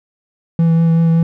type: tone with vibrato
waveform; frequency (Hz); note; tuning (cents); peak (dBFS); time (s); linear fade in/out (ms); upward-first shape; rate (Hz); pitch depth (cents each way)
triangle; 165.2; E3; +4; -7; 0.59-1.23; 2; triangle; 5.3; 15
effects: none